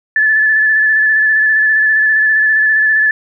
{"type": "tone with vibrato", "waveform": "sine", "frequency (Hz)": 1738, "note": "A6", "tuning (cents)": -22, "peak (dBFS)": -8, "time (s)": [0.16, 3.11], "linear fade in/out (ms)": 2, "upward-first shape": "square", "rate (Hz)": 15, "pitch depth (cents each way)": 20, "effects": []}